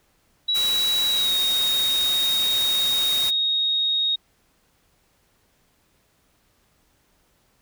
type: tone with pitch glide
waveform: sine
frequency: 3900 to 3745 Hz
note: B7 to A#7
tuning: -23 to +7 cents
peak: -19 dBFS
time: 0.48-4.16 s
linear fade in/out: 10 ms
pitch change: -70 cents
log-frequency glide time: 1.06-1.37 s
type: noise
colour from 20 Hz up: white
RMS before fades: -30 dBFS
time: 0.54-3.31 s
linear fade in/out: 20 ms
effects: pink hiss -64 dBFS RMS until 7.61 s